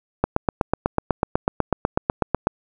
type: click train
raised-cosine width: 1 ms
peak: -3 dBFS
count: 19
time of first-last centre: 0.24-2.47 s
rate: 8.07 Hz
effects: none